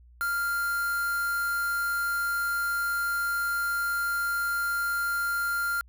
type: tone with quantisation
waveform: triangle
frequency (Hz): 1397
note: F6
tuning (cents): 0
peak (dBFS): -24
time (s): 0.21-5.81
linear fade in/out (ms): 0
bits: 6
effects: added 60 Hz sine -51 dBFS peak until 5.88 s